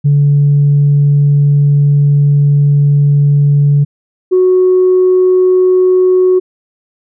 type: tone pair in turn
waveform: sine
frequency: 143.8 / 368.6 Hz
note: D3 / F#4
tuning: -36 / -7 cents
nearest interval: octave + major third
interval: 1629 cents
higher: second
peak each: -4 / -4 dBFS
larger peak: neither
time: 0.04-3.85 / 4.31-6.4 s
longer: first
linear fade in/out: 20 ms
effects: tanh soft clip ceiling -2 dBFS